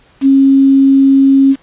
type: tone with quantisation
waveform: sine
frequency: 271.7 Hz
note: C#4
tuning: 35 cents flat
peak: -4 dBFS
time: 0.21-1.56 s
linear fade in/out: 50 ms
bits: 5
effects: pink hiss -48 dBFS RMS until 1.62 s + resampled to 8000 Hz